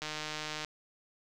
click train, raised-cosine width 0.2 ms, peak -20 dBFS, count 97, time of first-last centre 0.02-0.647 s, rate 153 Hz, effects none

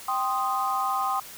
sine chord, C minor, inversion second, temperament equal, 784 / 1046.5 / 1244.5 Hz, G5 / C6 / Eb6, 0 / 0 / 0 cents, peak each -28 dBFS, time 0.08-1.2 s, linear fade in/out 5 ms, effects white hiss -43 dBFS RMS until 1.37 s

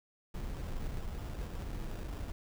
brown noise with sample-and-hold, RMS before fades -39 dBFS, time 0.34-2.32 s, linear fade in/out 5 ms, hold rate 2100 Hz, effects none

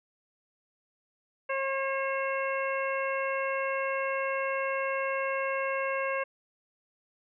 harmonic tone, 540 Hz, C#5, 45 cents flat, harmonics 1 / 2 / 3 / 4 / 5, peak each -31 / -34 / -36 / -37 / -38 dBFS, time 1.49-6.24 s, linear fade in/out 10 ms, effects none

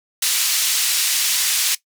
pink band-pass noise, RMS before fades -19 dBFS, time 0.22-1.75 s, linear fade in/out 5 ms, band 3400 to 14000 Hz, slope 12 dB/octave, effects noise-tail reverb RT60 0.1 s tail -17 dB re dry

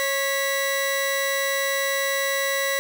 sawtooth tone pair together, 550 / 1960 Hz, C#5 / B6, -14 / -14 cents, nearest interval octave + minor seventh, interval 2200 cents, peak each -21 / -21 dBFS, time 0-2.79 s, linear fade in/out 0 ms, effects none

